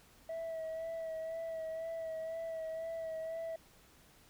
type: tone with vibrato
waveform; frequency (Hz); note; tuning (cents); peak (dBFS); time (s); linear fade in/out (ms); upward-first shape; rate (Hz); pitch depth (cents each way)
sine; 650; E5; -24; -35; 0.29-3.56; 5; sine; 2; 25
effects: tanh soft clip ceiling -37 dBFS + pink hiss -63 dBFS RMS until 4.29 s